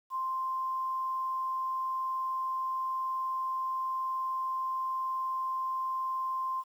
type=tone with quantisation; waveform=sine; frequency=1046.5 Hz; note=C6; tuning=in tune; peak=-30 dBFS; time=0.1-6.64 s; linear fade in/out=50 ms; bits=10; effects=none